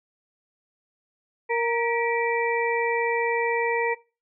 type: harmonic tone with a mistuned harmonic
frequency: 466.2 Hz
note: A#4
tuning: in tune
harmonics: 1 / 2 / 4 / 5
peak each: -24 / -27 / -30 / -31 dBFS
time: 1.49-3.95 s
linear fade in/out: 20 ms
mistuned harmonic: 4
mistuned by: +64 cents
effects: noise-tail reverb RT60 0.3 s tail -20 dB re dry